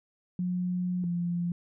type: tone pair in turn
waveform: sine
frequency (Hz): 180 / 173.53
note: F#3 / F3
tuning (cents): -47 / -11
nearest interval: minor second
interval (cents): 64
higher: first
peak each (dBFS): -27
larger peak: neither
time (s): 0.39-1.04 / 1.04-1.52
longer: first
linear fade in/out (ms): 2
effects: none